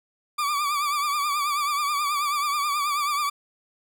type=tone with vibrato; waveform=40% pulse; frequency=1169 Hz; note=D6; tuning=8 cents flat; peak=-22 dBFS; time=0.38-3.3 s; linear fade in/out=10 ms; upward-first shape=triangle; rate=9.3 Hz; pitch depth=79 cents each way; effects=none